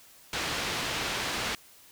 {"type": "low-pass noise", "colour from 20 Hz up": "white", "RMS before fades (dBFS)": -32, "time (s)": [0.33, 1.55], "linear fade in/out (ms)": 2, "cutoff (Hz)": 3800, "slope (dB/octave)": 12, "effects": ["white hiss -55 dBFS RMS until 1.91 s"]}